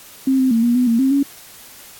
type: tone with pitch steps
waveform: sine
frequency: 265.7 / 260.2 / 228 / 238.4 / 249.6 / 230.5 / 266.3 / 279.3 Hz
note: C4 / C4 / A#3 / A#3 / B3 / A#3 / C4 / C#4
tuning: +27 / -9 / -38 / +39 / +19 / -19 / +31 / +13 cents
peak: -12 dBFS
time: 0.27-1.23 s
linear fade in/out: 5 ms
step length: 120 ms
effects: white hiss -41 dBFS RMS until 1.99 s + AAC 64 kbps